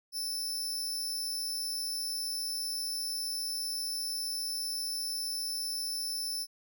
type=tone with amplitude modulation; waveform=sawtooth; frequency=5274 Hz; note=E8; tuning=in tune; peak=-27 dBFS; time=0.12-6.47 s; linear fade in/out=50 ms; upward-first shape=sine; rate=265 Hz; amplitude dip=70%; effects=none